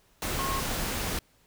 sine tone in noise, 1083 Hz, C#6, 41 cents flat, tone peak -31 dBFS, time 0.39-0.6 s, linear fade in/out 2 ms, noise pink, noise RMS -31 dBFS, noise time 0.22-1.19 s, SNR -3 dB, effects pink hiss -64 dBFS RMS until 1.46 s

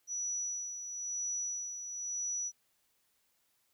sine tone with tremolo, 5890 Hz, F#8, 9 cents flat, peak -33 dBFS, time 0.07-2.52 s, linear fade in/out 50 ms, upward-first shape sine, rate 1 Hz, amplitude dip 55%, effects white hiss -75 dBFS RMS until 3.73 s

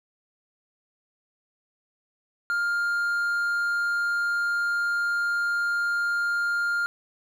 triangle tone, 1404 Hz, F6, 9 cents sharp, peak -21 dBFS, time 2.5-6.86 s, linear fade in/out 0 ms, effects 10-bit

